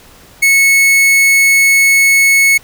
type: tone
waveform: 45% pulse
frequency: 2200 Hz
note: C#7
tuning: 14 cents flat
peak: -6 dBFS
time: 0.42-2.58 s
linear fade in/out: 10 ms
effects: pink hiss -41 dBFS RMS until 2.63 s